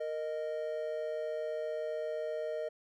triangle tone pair together, 463.9 / 619.2 Hz, A#4 / D#5, -8 / -9 cents, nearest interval perfect fourth, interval 499 cents, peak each -36 / -34 dBFS, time 0-2.69 s, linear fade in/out 10 ms, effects none

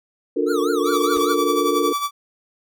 sine chord, Bb major seventh, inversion first, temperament equal with one note detuned, 293.7 / 357.6 / 440 / 466.2 Hz, D4 / F4 / A4 / Bb4, 0 / +41 / 0 / 0 cents, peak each -23 dBFS, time 0.36-1.93 s, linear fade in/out 10 ms
square tone with vibrato, 1261 Hz, D#6, 23 cents sharp, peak -27 dBFS, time 0.46-1.36 s, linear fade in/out 50 ms, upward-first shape triangle, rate 5 Hz, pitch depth 250 cents each way
45% pulse tone with tremolo, 1155 Hz, D6, 29 cents flat, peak -19 dBFS, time 0.84-2.11 s, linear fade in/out 50 ms, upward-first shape sine, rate 11 Hz, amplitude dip 60%
pink noise with exponential decay, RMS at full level -36 dBFS, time 1.16-1.34 s, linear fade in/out 1 ms, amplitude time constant 39 ms
effects none

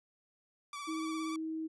sawtooth tone with vibrato, 1153 Hz, D6, 32 cents flat, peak -37 dBFS, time 0.73-1.36 s, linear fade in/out 2 ms, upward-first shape triangle, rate 17 Hz, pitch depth 50 cents each way
sine tone, 319 Hz, D#4, 43 cents sharp, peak -35 dBFS, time 0.87-1.68 s, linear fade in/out 20 ms
effects resampled to 24000 Hz

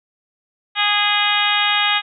harmonic tone with a mistuned harmonic, 412.7 Hz, G#4, 11 cents flat, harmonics 2 / 3 / 4 / 5 / 6 / 7 / 8 / 9, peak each -23 / -23 / -23 / -23 / -23 / -23 / -23 / -23 dBFS, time 0.75-2.02 s, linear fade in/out 50 ms, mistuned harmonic 7, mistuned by +16 cents, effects none

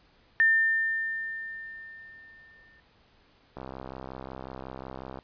sine tone with exponential decay, 1800 Hz, A6, 39 cents sharp, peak -17 dBFS, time 0.4-2.8 s, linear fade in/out 0 ms, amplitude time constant 520 ms
click train, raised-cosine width 1 ms, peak -25 dBFS, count 107, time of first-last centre 3.57-5.188 s, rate 65.5 Hz
effects pink hiss -62 dBFS RMS until 5.23 s + resampled to 11025 Hz

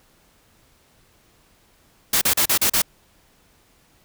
white noise bursts, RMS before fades -18 dBFS, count 6, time 2.13-2.819 s, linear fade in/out 5 ms, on 84 ms, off 37 ms, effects pink hiss -58 dBFS RMS until 4.04 s

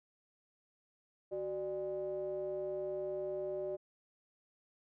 triangle ring-modulated tone, 110 Hz, A2, in tune, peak -31 dBFS, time 1.31-3.77 s, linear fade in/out 20 ms, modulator 485 Hz, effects none

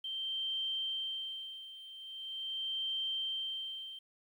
sine tone with tremolo, 3136 Hz, G7, in tune, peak -33 dBFS, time 0.04-3.99 s, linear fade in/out 5 ms, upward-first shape sine, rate 0.42 Hz, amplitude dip 80%, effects 11-bit

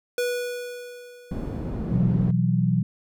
square tone with exponential decay, 488.9 Hz, B4, 18 cents flat, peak -22 dBFS, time 0.18-1.98 s, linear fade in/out 2 ms, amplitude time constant 390 ms
white low-pass noise, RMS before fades -30 dBFS, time 1.31-2.31 s, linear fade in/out 2 ms, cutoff 230 Hz, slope 12 dB/octave
sine chord, B suspended fourth, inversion none, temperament just, 123.47 / 164.63 / 185.21 Hz, B2 / E3 / F#3, 0 / -2 / +2 cents, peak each -23 dBFS, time 1.91-2.83 s, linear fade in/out 5 ms
effects none

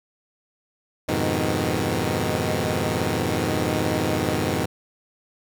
10% pulse chord, F half-diminished seventh, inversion none, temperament equal, 87.31 / 103.83 / 123.47 / 155.56 Hz, F2 / Ab2 / Cb3 / Eb3, 0 / 0 / 0 / 0 cents, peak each -19 dBFS, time 1.08-4.66 s, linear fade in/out 10 ms, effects none

